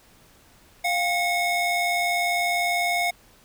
square ring-modulated tone, 740 Hz, F#5, in tune, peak -19 dBFS, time 0.84-3.11 s, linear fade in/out 10 ms, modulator 1440 Hz, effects pink hiss -55 dBFS RMS until 3.44 s

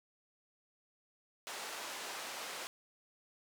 pink band-pass noise, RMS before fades -44 dBFS, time 1.47-2.67 s, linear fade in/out 0 ms, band 590 to 9400 Hz, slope 12 dB/octave, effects none

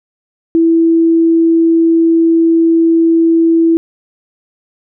sine tone, 330 Hz, E4, 2 cents sharp, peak -6 dBFS, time 0.55-3.77 s, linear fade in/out 0 ms, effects none

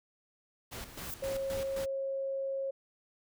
pink noise with tremolo, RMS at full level -42 dBFS, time 0.71-1.86 s, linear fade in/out 20 ms, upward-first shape square, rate 3.8 Hz, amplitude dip 65%
violet noise with exponential growth, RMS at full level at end -38 dBFS, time 0.79-1.14 s, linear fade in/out 0 ms, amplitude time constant 75 ms
sine tone, 542 Hz, C#5, 39 cents flat, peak -32 dBFS, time 1.22-2.71 s, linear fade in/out 10 ms
effects none

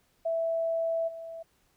sine tone with level steps, 659.3 Hz, E5, in tune, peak -26 / -38 dBFS, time 0.25-1.43 s, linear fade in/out 10 ms, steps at 1.07 s, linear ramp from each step 20 ms, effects pink hiss -69 dBFS RMS until 1.76 s

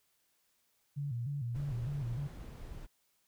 sine tone with vibrato, 130.3 Hz, C3, 7 cents flat, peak -34 dBFS, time 0.96-2.28 s, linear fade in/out 20 ms, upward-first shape square, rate 3.3 Hz, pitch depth 160 cents each way
brown noise, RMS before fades -46 dBFS, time 1.54-2.87 s, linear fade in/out 20 ms
effects white hiss -75 dBFS RMS until 3.27 s

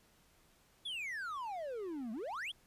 triangle exponential two-way sweep, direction down then up, 3520 to 210 to 3520 Hz, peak -37 dBFS, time 0.85-2.52 s, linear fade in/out 10 ms, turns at 2.12 s, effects pink hiss -68 dBFS RMS until 2.66 s + resampled to 32000 Hz

